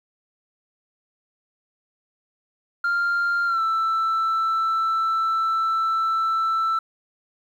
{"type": "tone with pitch glide", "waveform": "sine", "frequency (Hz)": [1395, 1327.4], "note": ["F6", "E6"], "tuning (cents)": [-2, 12], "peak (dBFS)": -17, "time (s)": [2.84, 6.79], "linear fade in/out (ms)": 5, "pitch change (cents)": -86, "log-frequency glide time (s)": [3.46, 3.61], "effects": ["tanh soft clip ceiling -18 dBFS", "9-bit"]}